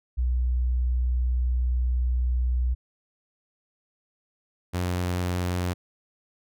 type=tone pair in turn; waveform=sine / sawtooth; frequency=61.74 / 89.46 Hz; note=B1 / F2; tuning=0 / +42 cents; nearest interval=tritone; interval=642 cents; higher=second; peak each=-21 dBFS; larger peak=neither; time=0.17-2.75 / 4.73-5.74 s; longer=first; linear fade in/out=20 ms; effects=none